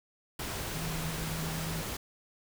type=tone in noise; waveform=sine; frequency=161 Hz; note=E3; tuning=41 cents flat; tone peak=-36 dBFS; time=0.75-1.82 s; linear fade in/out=5 ms; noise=pink; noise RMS=-37 dBFS; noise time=0.39-1.97 s; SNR=-2 dB; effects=none